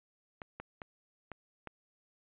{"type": "clicks", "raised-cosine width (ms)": 0.5, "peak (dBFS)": -27, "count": 5, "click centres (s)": [0.418, 0.6, 0.818, 1.317, 1.673], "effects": ["resampled to 8000 Hz"]}